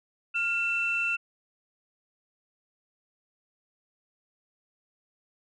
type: tone pair together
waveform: sine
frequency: 1399.4 / 2684 Hz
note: F6 / E7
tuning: +3 / +31 cents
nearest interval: major seventh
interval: 1128 cents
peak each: -31 / -25 dBFS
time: 0.34-1.17 s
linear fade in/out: 20 ms
effects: tanh soft clip ceiling -19 dBFS